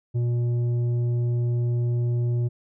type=tone with tanh clipping; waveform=sine; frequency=120.1 Hz; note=B2; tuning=48 cents flat; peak=-22 dBFS; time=0.14-2.49 s; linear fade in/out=20 ms; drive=7 dB; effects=none